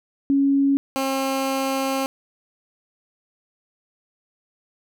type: tone pair in turn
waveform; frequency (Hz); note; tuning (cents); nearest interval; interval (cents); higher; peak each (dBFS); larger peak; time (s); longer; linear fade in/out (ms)
sine / 15% pulse; 277.2 / 268.5; C#4 / C4; 0 / +45; minor second; 55; first; -15; neither; 0.3-0.77 / 0.96-2.06; second; 0
effects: none